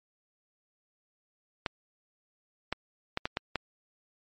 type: clicks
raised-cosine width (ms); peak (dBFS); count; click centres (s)
0.3; -13; 6; 1.662 / 2.726 / 3.174 / 3.255 / 3.371 / 3.557
effects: MP3 32 kbps